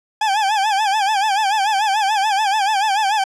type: tone with vibrato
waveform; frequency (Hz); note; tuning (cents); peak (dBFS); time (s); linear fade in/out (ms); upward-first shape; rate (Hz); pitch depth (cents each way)
40% pulse; 823; G#5; -16; -14; 0.21-3.24; 5; sine; 6.9; 120
effects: low-pass 7000 Hz 12 dB/octave